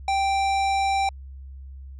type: tone with hard clipping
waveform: sine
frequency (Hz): 784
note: G5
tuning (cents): 0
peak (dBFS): -22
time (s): 0.08-1.09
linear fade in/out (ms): 2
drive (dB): 15
effects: added 67 Hz sine -37 dBFS peak until 1.99 s + resampled to 22050 Hz